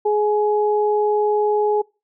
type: tone pair together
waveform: sine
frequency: 420 / 840 Hz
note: G#4 / G#5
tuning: +19 / +19 cents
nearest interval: octave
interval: 1200 cents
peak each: -16 / -21 dBFS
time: 0.05-1.82 s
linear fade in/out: 10 ms
effects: noise-tail reverb RT60 0.3 s tail -26 dB re dry